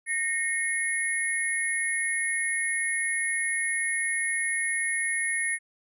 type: tone cluster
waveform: sine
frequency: 1848 / 2165 / 10240 Hz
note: A#6 / C#7 / D#9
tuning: -16 / -41 / +49 cents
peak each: -28 / -30 / -31 dBFS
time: 0.06-5.59 s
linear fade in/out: 50 ms
effects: none